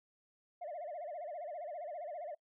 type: tone with vibrato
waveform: sine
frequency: 646 Hz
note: E5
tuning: 35 cents flat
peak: -39 dBFS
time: 0.61-2.35 s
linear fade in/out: 10 ms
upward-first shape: sine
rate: 15 Hz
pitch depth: 190 cents each way
effects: noise-tail reverb RT60 0.1 s tail -25 dB re dry + tanh soft clip ceiling -38 dBFS

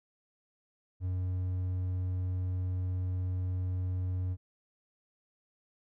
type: tone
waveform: triangle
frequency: 91.6 Hz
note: F#2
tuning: 17 cents flat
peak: -28 dBFS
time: 1-4.37 s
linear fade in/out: 50 ms
effects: none

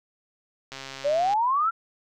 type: click train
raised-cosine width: 0.2 ms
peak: -20 dBFS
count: 84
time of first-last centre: 0.72-1.335 s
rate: 135 Hz
type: exponential sweep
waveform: sine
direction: up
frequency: 554.4 to 1384 Hz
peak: -20 dBFS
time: 1.04-1.71 s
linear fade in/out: 20 ms
effects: none

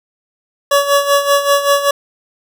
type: tone with tremolo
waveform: 25% pulse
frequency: 566 Hz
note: C#5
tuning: 36 cents sharp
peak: -4 dBFS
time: 0.71-1.91 s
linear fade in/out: 5 ms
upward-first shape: sine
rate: 5.2 Hz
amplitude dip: 70%
effects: none

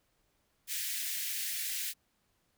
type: high-pass noise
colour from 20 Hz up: white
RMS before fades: -36 dBFS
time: 0.67-1.94 s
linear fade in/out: 50 ms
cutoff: 1700 Hz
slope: 48 dB/octave
effects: pink hiss -75 dBFS RMS until 2.57 s

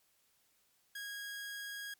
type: tone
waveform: sawtooth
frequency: 1643 Hz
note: G#6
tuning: 19 cents flat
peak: -38 dBFS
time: 0.95-1.94 s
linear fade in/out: 5 ms
effects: white hiss -73 dBFS RMS until 1.99 s + MP3 96 kbps

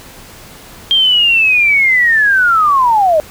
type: linear sweep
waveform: sine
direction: down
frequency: 3211 to 592 Hz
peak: -7 dBFS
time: 0.91-3.2 s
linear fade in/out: 0 ms
effects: pink hiss -36 dBFS RMS until 3.3 s

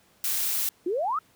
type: noise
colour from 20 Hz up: blue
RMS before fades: -27 dBFS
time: 0.24-0.69 s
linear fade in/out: 2 ms
type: exponential sweep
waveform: sine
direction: up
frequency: 329.6 to 1347 Hz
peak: -24 dBFS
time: 0.86-1.19 s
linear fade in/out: 5 ms
effects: pink hiss -61 dBFS RMS until 1.35 s + high-pass 100 Hz 12 dB/octave

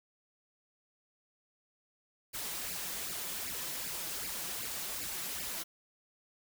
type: noise with flanger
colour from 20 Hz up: white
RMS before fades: -39 dBFS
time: 2.33-5.64 s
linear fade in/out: 20 ms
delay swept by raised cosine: 0.41 to 6.11 ms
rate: 2.6 Hz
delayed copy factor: +0.75
effects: none

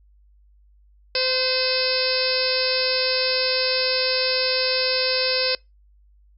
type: harmonic tone with a mistuned harmonic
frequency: 514 Hz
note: C5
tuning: 31 cents flat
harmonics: 1 / 2 / 3 / 4 / 5 / 6 / 7 / 8 / 9 / 10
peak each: -25 / -37 / -32 / -33 / -29 / -37 / -35 / -29 / -26 / -25 dBFS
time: 1.15-5.55 s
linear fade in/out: 2 ms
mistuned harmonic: 2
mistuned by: +20 cents
effects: noise-tail reverb RT60 0.2 s tail -25 dB re dry + added 50 Hz sine -52 dBFS peak until 6.37 s

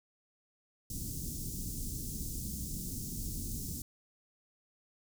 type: band-stop noise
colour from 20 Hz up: pink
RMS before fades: -39 dBFS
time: 0.9-3.82 s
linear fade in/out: 2 ms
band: 280 to 5900 Hz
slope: 24 dB/octave
effects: none

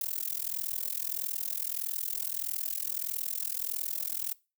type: noise with amplitude modulation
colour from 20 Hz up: violet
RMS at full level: -30 dBFS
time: 0.01-4.33 s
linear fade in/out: 2 ms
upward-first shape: sine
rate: 41.6 Hz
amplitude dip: 100%
effects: noise-tail reverb RT60 0.3 s tail -22 dB re dry

